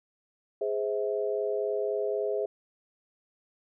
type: chord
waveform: sine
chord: Ab augmented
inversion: none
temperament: just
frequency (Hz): 415.3 / 519.1 / 648.9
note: Ab4 / C5 / E5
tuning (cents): 0 / -14 / -27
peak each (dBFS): -29 / -33 / -33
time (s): 0.61-2.46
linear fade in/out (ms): 5
effects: none